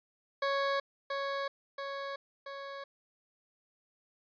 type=tone with echo; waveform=20% pulse; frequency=554.4 Hz; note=C#5; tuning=in tune; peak=-24 dBFS; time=0.42-0.8 s; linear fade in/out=5 ms; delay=680 ms; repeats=3; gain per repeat=-4 dB; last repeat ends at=2.84 s; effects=resampled to 11025 Hz